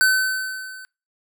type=tone with level ramp; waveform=square; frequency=1523 Hz; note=F#6; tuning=50 cents sharp; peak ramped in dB=-13 to -38 dBFS; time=0.01-0.85 s; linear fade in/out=0 ms; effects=noise-tail reverb RT60 0.3 s tail -25 dB re dry